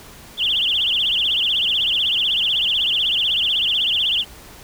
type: tone with vibrato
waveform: sine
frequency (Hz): 3141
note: G7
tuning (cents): +3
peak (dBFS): -16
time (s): 0.37-4.25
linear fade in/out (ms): 50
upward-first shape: triangle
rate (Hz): 16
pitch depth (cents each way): 250
effects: added 60 Hz sine -50 dBFS peak until 4.63 s + pink hiss -42 dBFS RMS until 4.63 s